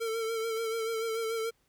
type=tone with vibrato; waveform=square; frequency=450.8 Hz; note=A4; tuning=42 cents sharp; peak=-31 dBFS; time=0-1.51 s; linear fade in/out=20 ms; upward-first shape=sine; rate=6.9 Hz; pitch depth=37 cents each way; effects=pink hiss -72 dBFS RMS until 1.68 s